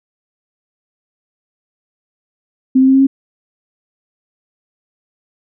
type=tone with pitch steps; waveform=sine; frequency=260.7 / 263.3 / 265.9 / 268.5 / 271.1 Hz; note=C4 / C4 / C4 / C4 / C#4; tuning=-6 / +11 / +28 / +45 / -38 cents; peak=-6 dBFS; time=2.75-3.07 s; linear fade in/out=10 ms; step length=64 ms; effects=none